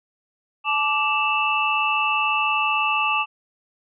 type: tone cluster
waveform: sine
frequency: 863 / 1171 / 2662 / 2880 Hz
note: A5 / D6 / E7 / F#7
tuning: -34 / -5 / +16 / -47 cents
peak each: -25 / -23 / -22 / -31 dBFS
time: 0.64-3.26 s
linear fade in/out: 50 ms
effects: none